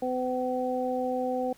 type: harmonic tone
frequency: 253.5 Hz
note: B3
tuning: 45 cents sharp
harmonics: 1 / 2 / 3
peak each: -32 / -29 / -32 dBFS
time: 0.02-1.53 s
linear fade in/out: 5 ms
effects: pink hiss -58 dBFS RMS until 1.57 s